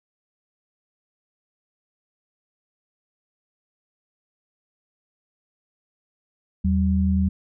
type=tone pair together; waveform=sine; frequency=80.41 / 191.5 Hz; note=E2 / G3; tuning=-42 / -40 cents; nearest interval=octave + minor third; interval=1502 cents; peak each=-20 dBFS; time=6.64-7.29 s; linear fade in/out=10 ms; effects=none